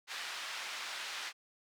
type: band-pass noise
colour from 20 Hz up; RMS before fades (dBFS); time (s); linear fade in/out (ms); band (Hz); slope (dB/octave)
pink; -42; 0.07-1.33; 50; 1400 to 4900; 12
effects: none